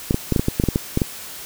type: clicks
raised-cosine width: 3 ms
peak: -4 dBFS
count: 12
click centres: 0.109 / 0.144 / 0.323 / 0.362 / 0.395 / 0.484 / 0.599 / 0.638 / 0.687 / 0.759 / 0.974 / 1.018 s
effects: white hiss -35 dBFS RMS until 1.45 s